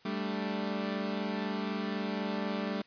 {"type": "chord", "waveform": "sawtooth", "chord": "G suspended second", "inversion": "none", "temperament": "equal", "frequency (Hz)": [196, 220, 293.7], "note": ["G3", "A3", "D4"], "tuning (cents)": [0, 0, 0], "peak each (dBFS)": [-31, -32, -36], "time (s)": [0.05, 2.82], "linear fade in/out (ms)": 5, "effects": ["white hiss -61 dBFS RMS until 2.86 s", "resampled to 11025 Hz"]}